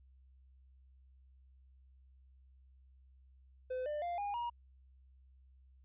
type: tone with pitch steps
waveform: triangle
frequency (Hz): 510 / 596.1 / 696.7 / 814.3 / 951.7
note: C5 / D5 / F5 / G#5 / A#5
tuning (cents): -44 / +26 / -4 / -34 / +36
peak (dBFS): -34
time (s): 3.7-4.5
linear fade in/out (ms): 10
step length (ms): 160
effects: added 65 Hz sine -60 dBFS peak until 5.84 s + resampled to 8000 Hz